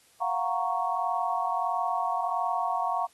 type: chord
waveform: sine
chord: Gb major seventh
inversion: third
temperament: equal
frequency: 698.5 / 740 / 932.3 / 1108.7 Hz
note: F5 / Gb5 / Bb5 / Db6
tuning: 0 / 0 / 0 / 0 cents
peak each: -31 dBFS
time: 0.2-3.07 s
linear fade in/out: 20 ms
effects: white hiss -61 dBFS RMS until 3.13 s + AAC 32 kbps